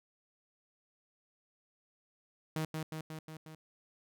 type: tone with echo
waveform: sawtooth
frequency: 157.4 Hz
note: D#3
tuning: 20 cents sharp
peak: -29 dBFS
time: 2.56-2.65 s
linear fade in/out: 2 ms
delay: 180 ms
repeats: 5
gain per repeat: -3 dB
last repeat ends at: 3.55 s
effects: none